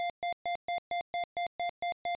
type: tone bursts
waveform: square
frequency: 698.5 Hz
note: F5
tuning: in tune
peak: -31 dBFS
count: 10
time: 0-2.15 s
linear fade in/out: 0 ms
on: 98 ms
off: 130 ms
effects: resampled to 8000 Hz